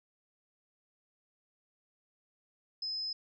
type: tone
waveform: sine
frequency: 5100 Hz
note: D#8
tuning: 42 cents sharp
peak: -34 dBFS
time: 2.82-3.13 s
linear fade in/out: 5 ms
effects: none